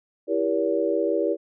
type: chord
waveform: sine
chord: E diminished seventh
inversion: none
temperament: just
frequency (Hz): 329.6 / 395.6 / 474.7 / 569.6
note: E4 / G4 / Bb4 / Db5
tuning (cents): 0 / +16 / +31 / +47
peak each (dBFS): -26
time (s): 0.27-1.37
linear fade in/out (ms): 50
effects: none